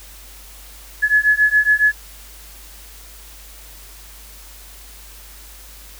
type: beating tone pair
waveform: sine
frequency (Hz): 1700 / 1707.2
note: G#6 / G#6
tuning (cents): +40 / +47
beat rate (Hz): 7.2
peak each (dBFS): -15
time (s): 1.02-1.93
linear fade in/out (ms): 20
effects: added 50 Hz sine -41 dBFS peak until 5.99 s + white hiss -42 dBFS RMS until 5.99 s